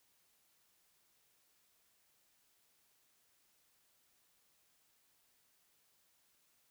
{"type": "silence", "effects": ["white hiss -74 dBFS RMS until 6.7 s"]}